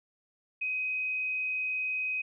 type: tone with frequency modulation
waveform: sine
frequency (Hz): 2519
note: D#7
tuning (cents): +21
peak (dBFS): -29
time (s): 0.61-2.22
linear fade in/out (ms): 10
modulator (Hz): 65.9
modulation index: 0.31
effects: none